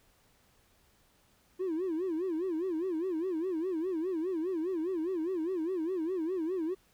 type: tone with vibrato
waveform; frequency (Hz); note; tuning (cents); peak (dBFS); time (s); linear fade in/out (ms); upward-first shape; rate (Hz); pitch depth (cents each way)
triangle; 345.6; F4; -18; -27; 1.59-6.75; 20; sine; 4.9; 180
effects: tanh soft clip ceiling -26 dBFS + pink hiss -67 dBFS RMS until 6.93 s